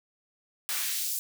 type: noise with high-pass filter sweep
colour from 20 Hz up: white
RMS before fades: -31 dBFS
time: 0.69-1.19 s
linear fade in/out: 0 ms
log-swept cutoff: 950 to 7100 Hz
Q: 0.93
effects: none